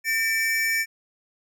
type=tone pair together; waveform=square; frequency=1801 / 2303 Hz; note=A6 / D7; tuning=+40 / -34 cents; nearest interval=major third; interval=426 cents; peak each=-25 dBFS; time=0.04-0.86 s; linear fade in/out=50 ms; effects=none